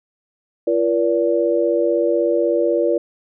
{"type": "tone cluster", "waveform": "sine", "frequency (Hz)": [342.3, 478.8, 575], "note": ["F4", "A#4", "D5"], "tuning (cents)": [-35, 46, -37], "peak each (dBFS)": -19, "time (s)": [0.67, 2.98], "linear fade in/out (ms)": 5, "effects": []}